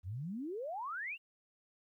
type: exponential sweep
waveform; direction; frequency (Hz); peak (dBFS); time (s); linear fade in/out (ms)
sine; up; 81.8 to 2893; -38; 0.03-1.18; 50
effects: 13-bit